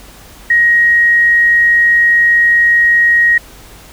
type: tone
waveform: sine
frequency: 1885 Hz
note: A#6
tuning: 19 cents sharp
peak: -6 dBFS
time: 0.5-3.38 s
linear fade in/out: 5 ms
effects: added 50 Hz sine -41 dBFS peak until 3.92 s + pink hiss -38 dBFS RMS until 3.92 s